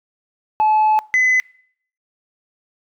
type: tone pair in turn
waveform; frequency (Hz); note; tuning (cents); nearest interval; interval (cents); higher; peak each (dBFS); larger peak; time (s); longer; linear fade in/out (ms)
sine; 861 / 2020; A5 / B6; -38 / +39; octave + minor third; 1477; second; -10; neither; 0.6-0.99 / 1.14-1.4; first; 0
effects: noise-tail reverb RT60 0.6 s tail -25 dB re dry + tanh soft clip ceiling -10 dBFS